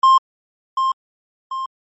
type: tone with echo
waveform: triangle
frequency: 1058 Hz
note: C6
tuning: 19 cents sharp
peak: -6 dBFS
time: 0.03-0.18 s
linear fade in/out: 5 ms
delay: 740 ms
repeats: 2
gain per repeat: -7 dB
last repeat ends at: 1.66 s
effects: MP3 32 kbps